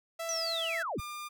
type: tone with vibrato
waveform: sawtooth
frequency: 660 Hz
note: E5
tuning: 2 cents sharp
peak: -31 dBFS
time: 0.19-0.83 s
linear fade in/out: 10 ms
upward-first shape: sine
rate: 3.9 Hz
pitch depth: 9 cents each way
type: linear sweep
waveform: sine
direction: down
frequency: 6050 to 35.79 Hz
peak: -32 dBFS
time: 0.29-1 s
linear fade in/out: 0 ms
type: tone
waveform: sawtooth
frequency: 1201 Hz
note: D6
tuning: 38 cents sharp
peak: -35 dBFS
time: 0.98-1.29 s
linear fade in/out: 20 ms
effects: none